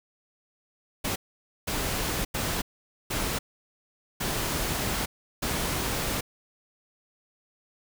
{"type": "noise bursts at uneven times", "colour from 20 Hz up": "pink", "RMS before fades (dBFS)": -29, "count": 6, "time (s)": [[1.04, 1.16], [1.67, 2.25], [2.34, 2.62], [3.1, 3.39], [4.2, 5.06], [5.42, 6.21]], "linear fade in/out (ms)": 10, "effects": []}